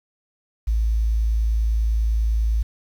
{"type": "tone", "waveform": "sine", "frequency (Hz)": 55, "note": "A1", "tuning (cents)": 0, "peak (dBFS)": -17, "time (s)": [0.67, 2.63], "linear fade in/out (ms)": 10, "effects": ["8-bit"]}